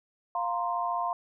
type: chord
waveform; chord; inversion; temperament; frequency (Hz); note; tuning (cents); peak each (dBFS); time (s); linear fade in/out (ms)
sine; F suspended fourth; none; equal with one note detuned; 700.9 / 932.3 / 1046.5; F5 / Bb5 / C6; +6 / 0 / 0; -31 / -33 / -31; 0.35-1.13; 2
effects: none